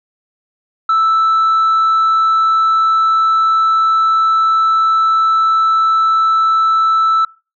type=tone; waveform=sine; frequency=1318.5 Hz; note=E6; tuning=in tune; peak=-7 dBFS; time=0.89-7.25 s; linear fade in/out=5 ms; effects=noise-tail reverb RT60 0.3 s tail -23 dB re dry + tanh soft clip ceiling -8 dBFS